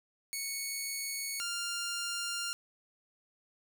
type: tone pair in turn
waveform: 10% pulse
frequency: 2217 / 1396.6 Hz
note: C#7 / F6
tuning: 0 / 0 cents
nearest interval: minor sixth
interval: 800 cents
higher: first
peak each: -26 / -26 dBFS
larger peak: neither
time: 0.33-1.4 / 1.4-2.53 s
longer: second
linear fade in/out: 0 ms
effects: none